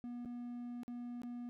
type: tone with dropouts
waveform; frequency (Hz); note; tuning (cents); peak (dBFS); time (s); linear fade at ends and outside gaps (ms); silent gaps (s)
triangle; 241.8; B3; -36; -40; 0.04-1.49; 0; 0.249-0.257 / 0.833-0.88 / 1.218-1.234
effects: none